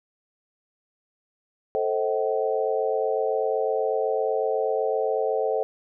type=chord; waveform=sine; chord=A diminished seventh; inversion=none; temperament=just; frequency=440 / 528 / 633.6 / 760.3 Hz; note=A4 / C5 / Eb5 / Gb5; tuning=0 / +16 / +31 / +47 cents; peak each=-25 / -27 / -29 / -30 dBFS; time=1.75-5.63 s; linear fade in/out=0 ms; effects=none